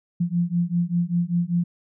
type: beating tone pair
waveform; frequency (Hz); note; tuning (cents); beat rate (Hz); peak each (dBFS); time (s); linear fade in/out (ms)
sine; 170.8 / 175.9; F3 / F3; -38 / +13; 5.1; -23; 0.2-1.64; 10
effects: none